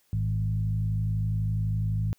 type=tone with frequency modulation; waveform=sine; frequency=107.9 Hz; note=A2; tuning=33 cents flat; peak=-24 dBFS; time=0.13-2.13 s; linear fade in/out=0 ms; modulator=52 Hz; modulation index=0.85; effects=white hiss -67 dBFS RMS until 2.18 s